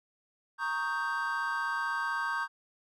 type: chord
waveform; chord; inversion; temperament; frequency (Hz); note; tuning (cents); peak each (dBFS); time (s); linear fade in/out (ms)
triangle; Eb dominant seventh; second; equal; 932.3 / 1108.7 / 1244.5 / 1568; Bb5 / Db6 / Eb6 / G6; 0 / 0 / 0 / 0; -35 / -34 / -37 / -31; 0.58-2.48; 50
effects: none